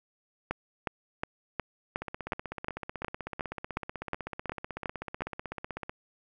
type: two click trains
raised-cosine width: 0.5 ms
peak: -15 / -21 dBFS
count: 14 / 63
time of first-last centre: 0.51-5.22 / 2.02-5.895 s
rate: 2.76 / 16 Hz
effects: none